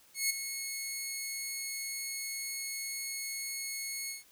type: tone with ADSR envelope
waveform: 10% pulse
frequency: 2186 Hz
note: C#7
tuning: 25 cents flat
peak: -17 dBFS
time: 0.14-4.24 s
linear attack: 160 ms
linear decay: 10 ms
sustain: -10 dB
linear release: 150 ms
effects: white hiss -62 dBFS RMS until 4.31 s